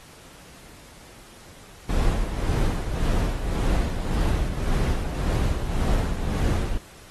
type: noise with tremolo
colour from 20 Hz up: brown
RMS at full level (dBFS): -21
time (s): 1.89-6.78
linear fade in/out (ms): 5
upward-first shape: sine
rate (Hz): 1.8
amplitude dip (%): 55
effects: pink hiss -48 dBFS RMS until 7.1 s + AAC 32 kbps